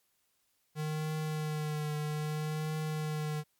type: tone with vibrato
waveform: square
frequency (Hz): 153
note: D#3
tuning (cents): -29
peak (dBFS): -33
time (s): 0.75-3.44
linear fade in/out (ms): 50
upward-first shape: triangle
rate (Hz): 0.62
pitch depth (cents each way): 30
effects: white hiss -75 dBFS RMS until 3.59 s + MP3 96 kbps